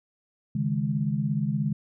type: chord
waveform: sine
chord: C# suspended second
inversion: none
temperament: equal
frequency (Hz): 138.59 / 155.56 / 207.7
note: C#3 / D#3 / G#3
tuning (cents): 0 / 0 / 0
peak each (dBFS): -28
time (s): 0.55-1.73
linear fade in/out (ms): 5
effects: none